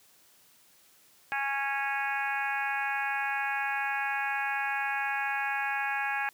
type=harmonic tone; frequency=275.8 Hz; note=C#4; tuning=9 cents flat; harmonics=3 / 4 / 5 / 6 / 7 / 8 / 9 / 10; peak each=-33 / -41 / -41 / -32 / -43 / -39 / -37 / -46 dBFS; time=1.32-6.29 s; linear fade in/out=0 ms; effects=white hiss -61 dBFS RMS until 6.33 s + high-pass 80 Hz 12 dB/octave